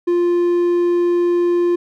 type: tone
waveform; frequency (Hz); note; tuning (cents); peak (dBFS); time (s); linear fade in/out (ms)
triangle; 349.2; F4; 0; -11; 0.07-1.76; 10
effects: none